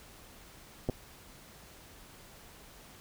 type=clicks; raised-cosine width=2 ms; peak=-18 dBFS; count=2; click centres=0.889 / 0.897 s; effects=pink hiss -54 dBFS RMS until 3 s